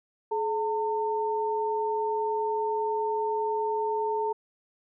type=tone pair together; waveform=sine; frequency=426.7 / 905 Hz; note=G#4 / A5; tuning=+47 / +48 cents; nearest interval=octave + minor second; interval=1301 cents; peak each=-28 dBFS; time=0.31-4.33 s; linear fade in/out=10 ms; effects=none